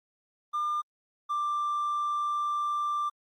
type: tone pair in turn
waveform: triangle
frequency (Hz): 1200 / 1181.4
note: D6 / D6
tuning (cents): +37 / +10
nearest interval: unison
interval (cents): 27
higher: first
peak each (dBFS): -24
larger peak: neither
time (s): 0.53-0.82 / 1.29-3.1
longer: second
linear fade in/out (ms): 20
effects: tanh soft clip ceiling -22 dBFS + Opus 32 kbps